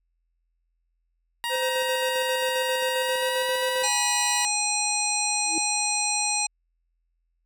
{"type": "tone with pitch glide", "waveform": "15% pulse", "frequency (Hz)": [944, 970.5], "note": ["A#5", "B5"], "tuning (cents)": [22, -31], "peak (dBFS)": -20, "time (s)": [1.44, 4.45], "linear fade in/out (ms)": 0, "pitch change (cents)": 47, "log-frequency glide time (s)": [2.93, 3.57]}
{"type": "tone with tremolo", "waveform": "square", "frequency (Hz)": 516, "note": "C5", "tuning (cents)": -24, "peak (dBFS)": -25, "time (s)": [1.49, 3.89], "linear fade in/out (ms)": 50, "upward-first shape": "square", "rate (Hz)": 7.5, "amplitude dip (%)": 35}
{"type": "harmonic tone", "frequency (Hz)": 830.6, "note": "G#5", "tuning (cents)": 0, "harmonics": [1, 3, 5, 7, 9, 10], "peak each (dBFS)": [-30, -30, -30, -30, -30, -30], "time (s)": [3.83, 6.47], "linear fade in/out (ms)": 10}
{"type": "tone with exponential growth", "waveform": "sine", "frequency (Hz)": 325.1, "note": "E4", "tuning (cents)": -24, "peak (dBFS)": -25, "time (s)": [5.42, 5.58], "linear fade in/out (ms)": 1, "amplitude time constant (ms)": 34}
{"effects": ["added 42 Hz sine -70 dBFS peak until 7.45 s"]}